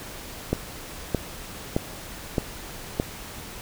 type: click train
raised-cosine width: 2 ms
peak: -8 dBFS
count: 5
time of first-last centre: 0.53-2.999 s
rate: 1.62 Hz
effects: pink hiss -39 dBFS RMS until 3.61 s